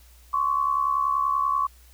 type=tone pair together; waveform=sine; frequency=1057 / 1127.4 Hz; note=C6 / C#6; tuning=+17 / +29 cents; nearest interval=minor second; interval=112 cents; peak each=-26 / -22 dBFS; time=0.33-1.67 s; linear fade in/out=10 ms; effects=added 60 Hz sine -50 dBFS peak until 1.93 s + white hiss -57 dBFS RMS until 1.93 s